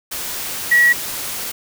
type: tone in noise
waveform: sine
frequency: 1923 Hz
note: B6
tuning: 47 cents flat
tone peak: -9 dBFS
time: 0.71-0.93 s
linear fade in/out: 10 ms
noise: white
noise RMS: -26 dBFS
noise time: 0.11-1.52 s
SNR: +14 dB
effects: none